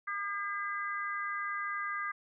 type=harmonic tone; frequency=403.5 Hz; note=G#4; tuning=50 cents flat; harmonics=3 / 4 / 5; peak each=-36 / -38 / -40 dBFS; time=0.07-2.12 s; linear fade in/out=10 ms; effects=none